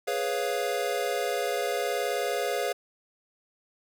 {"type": "chord", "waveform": "square", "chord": "C# dominant seventh", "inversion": "second", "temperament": "equal", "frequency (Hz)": [415.3, 493.9, 554.4, 698.5], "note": ["G#4", "B4", "C#5", "E#5"], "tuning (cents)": [0, 0, 0, 0], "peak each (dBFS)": -33, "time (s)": [0.07, 2.73], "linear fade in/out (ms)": 10, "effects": []}